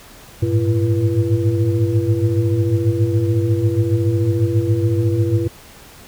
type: tone cluster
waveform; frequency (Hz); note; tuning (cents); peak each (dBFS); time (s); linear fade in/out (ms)
sine; 100.1 / 107.8 / 114.3 / 337.7 / 483.6; G2 / A2 / A#2 / E4 / B4; +37 / -35 / -34 / +42 / -36; -19 / -21 / -19 / -20 / -27; 0.42-5.48; 10
effects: pink hiss -42 dBFS RMS until 6.07 s